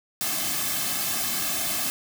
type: noise with comb filter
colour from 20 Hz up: white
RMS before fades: -27 dBFS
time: 0.21-1.9 s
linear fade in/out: 0 ms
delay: 2.1 ms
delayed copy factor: -1
effects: none